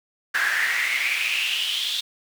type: noise with high-pass filter sweep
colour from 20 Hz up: brown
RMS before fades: -24 dBFS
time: 0.34-2.01 s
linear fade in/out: 10 ms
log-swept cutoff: 1600 to 3600 Hz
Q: 7.2
effects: none